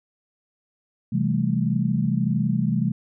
sine chord, A minor seventh, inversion first, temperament equal with one note detuned, 130.81 / 164.81 / 196 / 217.7 Hz, C3 / E3 / G3 / A3, 0 / 0 / 0 / -18 cents, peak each -25 dBFS, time 1.12-2.92 s, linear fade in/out 10 ms, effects none

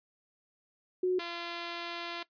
sine / 5% pulse tone pair in turn, 366.4 / 342.7 Hz, F#4 / F4, -17 / -33 cents, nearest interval minor second, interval 116 cents, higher first, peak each -25 dBFS, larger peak neither, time 1.03-1.19 / 1.19-2.23 s, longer second, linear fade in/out 5 ms, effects noise-tail reverb RT60 0.1 s tail -18 dB re dry + resampled to 11025 Hz

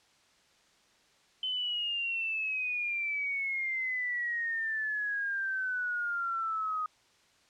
sine exponential sweep, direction down, 3059 to 1244.5 Hz, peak -30 dBFS, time 1.43-6.86 s, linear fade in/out 2 ms, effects white hiss -65 dBFS RMS until 7.49 s + low-pass 6000 Hz 12 dB/octave

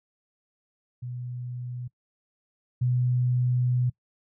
sine tone pair in turn, 123.47 / 124.4 Hz, B2 / B2, 0 / +13 cents, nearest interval unison, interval 13 cents, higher second, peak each -32 / -21 dBFS, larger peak second, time 1.02-1.88 / 2.81-3.9 s, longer second, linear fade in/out 10 ms, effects noise-tail reverb RT60 0.1 s tail -22 dB re dry

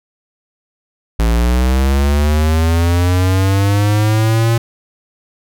square linear sweep, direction up, 55 to 116.54 Hz, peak -11 dBFS, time 1.19-4.58 s, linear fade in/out 5 ms, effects none

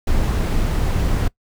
brown noise, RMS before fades -18 dBFS, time 0.07-1.28 s, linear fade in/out 5 ms, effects noise-tail reverb RT60 0.1 s tail -22 dB re dry

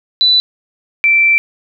sine tone pair in turn, 3980 / 2339 Hz, B7 / D7, +13 / -8 cents, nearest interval major sixth, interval 921 cents, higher first, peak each -7 dBFS, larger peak neither, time 0.21-0.4 / 1.04-1.38 s, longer second, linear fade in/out 0 ms, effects none

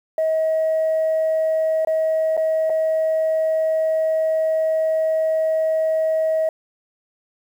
sine tone with dropouts, 637 Hz, D#5, 41 cents sharp, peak -15 dBFS, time 0.18-6.49 s, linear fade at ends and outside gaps 2 ms, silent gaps 1.849-1.872 / 2.368-2.375 / 2.697-2.701 s, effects tanh soft clip ceiling -14 dBFS + 8-bit

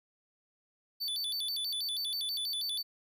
square tone with vibrato, 3974 Hz, B7, 10 cents sharp, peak -33 dBFS, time 1-2.83 s, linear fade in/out 20 ms, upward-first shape square, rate 6.2 Hz, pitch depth 230 cents each way, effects none

